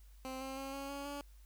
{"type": "tone with pitch steps", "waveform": "15% pulse", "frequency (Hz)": [261.7, 266.3, 270.9, 275.7, 280.5, 285.4], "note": ["C4", "C4", "C#4", "C#4", "C#4", "D4"], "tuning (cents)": [0, 31, -40, -9, 21, -49], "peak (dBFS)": -35, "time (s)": [0.25, 1.21], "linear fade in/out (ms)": 0, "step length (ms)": 160, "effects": ["added 50 Hz sine -55 dBFS peak until 1.45 s", "white hiss -70 dBFS RMS until 1.45 s"]}